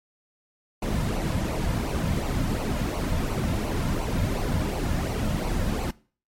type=noise with flanger; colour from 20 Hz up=brown; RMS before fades=-26 dBFS; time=0.82-5.91 s; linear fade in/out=5 ms; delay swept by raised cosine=0.57 to 2.67 ms; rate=2.8 Hz; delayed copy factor=-0.6; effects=noise-tail reverb RT60 0.4 s tail -21 dB re dry + MP3 64 kbps